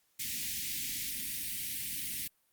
white band-stop noise, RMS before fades -37 dBFS, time 0.19-2.28 s, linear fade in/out 10 ms, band 300 to 1900 Hz, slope 48 dB/octave, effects white hiss -73 dBFS RMS until 2.52 s + Opus 48 kbps

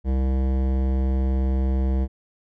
sine tone with hard clipping, 65.6 Hz, C2, 5 cents sharp, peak -21 dBFS, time 0.04-2.08 s, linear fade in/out 50 ms, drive 16 dB, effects none

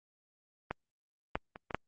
clicks, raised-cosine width 0.5 ms, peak -19 / -15 / -29 / -24 / -15 dBFS, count 5, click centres 0.71 / 1.355 / 1.559 / 1.708 / 1.746 s, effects Opus 32 kbps

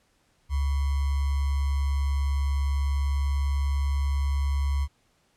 sine tone with sample-and-hold, 69.9 Hz, C#2, 15 cents sharp, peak -22 dBFS, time 0.49-4.88 s, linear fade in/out 50 ms, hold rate 1050 Hz, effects pink hiss -67 dBFS RMS until 5.36 s + low-pass 10000 Hz 12 dB/octave

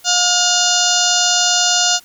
harmonic tone with a mistuned harmonic, 714 Hz, F5, 38 cents sharp, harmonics 1 / 2 / 4 / 5 / 6 / 7 / 8 / 9 / 10, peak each -21 / -21 / -21 / -21 / -21 / -21 / -21 / -21 / -21 dBFS, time 0.04-2 s, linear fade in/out 50 ms, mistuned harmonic 8, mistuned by +30 cents, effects white hiss -47 dBFS RMS until 2.04 s

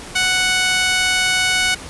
sawtooth tone with high-pass filter, 740 Hz, F#5, in tune, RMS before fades -17 dBFS, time 0.15-1.75 s, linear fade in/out 10 ms, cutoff 1900 Hz, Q 1.2, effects pink hiss -34 dBFS RMS until 1.89 s + resampled to 24000 Hz

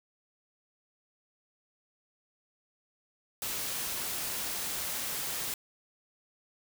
white noise, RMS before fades -35 dBFS, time 3.42-5.54 s, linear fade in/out 2 ms, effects none

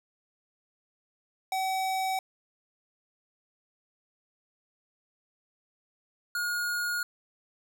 square tone pair in turn, 760 / 1434.7 Hz, F#5 / F6, +46 / +46 cents, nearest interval major seventh, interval 1100 cents, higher second, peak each -28 / -29 dBFS, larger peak first, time 1.52-2.19 / 6.35-7.03 s, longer second, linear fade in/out 2 ms, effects none

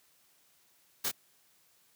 white noise with echo, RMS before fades -32 dBFS, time 1.04-1.09 s, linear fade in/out 10 ms, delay 26 ms, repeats 1, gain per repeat -3 dB, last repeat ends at 1.116 s, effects white hiss -67 dBFS RMS until 1.95 s + high-pass 80 Hz 12 dB/octave

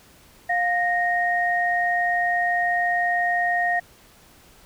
sine tone pair together, 706 / 1859.9 Hz, F5 / A#6, +19 / -4 cents, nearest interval octave + perfect fourth, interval 1677 cents, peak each -22 dBFS, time 0.49-3.8 s, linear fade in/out 10 ms, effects pink hiss -52 dBFS RMS until 4.65 s

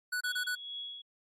square tone bursts, 1480 Hz, F#6, in tune, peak -32 dBFS, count 4, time 0.12-0.554 s, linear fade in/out 10 ms, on 89 ms, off 26 ms
sine tone with tremolo, 3346 Hz, G#7, 12 cents sharp, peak -37 dBFS, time 0.24-1.02 s, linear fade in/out 10 ms, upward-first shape triangle, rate 2.3 Hz, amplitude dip 60%
effects AAC 48 kbps

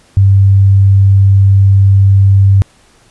sine tone, 98 Hz, G2, in tune, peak -3 dBFS, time 0.17-2.62 s, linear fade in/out 0 ms, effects pink hiss -47 dBFS RMS until 3.1 s + resampled to 24000 Hz

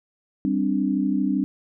sine chord, G suspended fourth, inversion none, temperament just, 196 / 261.3 / 294 Hz, G3 / C4 / D4, 0 / -2 / +2 cents, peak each -24 dBFS, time 0.45-1.44 s, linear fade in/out 0 ms, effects none

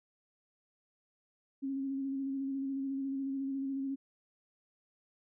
sine tone with vibrato, 271.4 Hz, C#4, 36 cents flat, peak -33 dBFS, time 1.62-3.96 s, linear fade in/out 20 ms, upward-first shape square, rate 14 Hz, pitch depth 20 cents each way, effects none

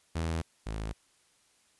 sawtooth tone pair in turn, 81.7 / 53.76 Hz, E2 / A1, -15 / -39 cents, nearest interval perfect fifth, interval 724 cents, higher first, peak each -26 / -30 dBFS, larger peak first, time 0.15-0.42 / 0.66-0.93 s, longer neither, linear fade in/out 10 ms, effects white hiss -67 dBFS RMS until 1.79 s + resampled to 24000 Hz

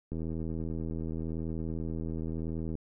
click train, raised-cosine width 3 ms, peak -24 dBFS, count 214, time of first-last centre 0.12-2.753 s, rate 80.9 Hz, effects none

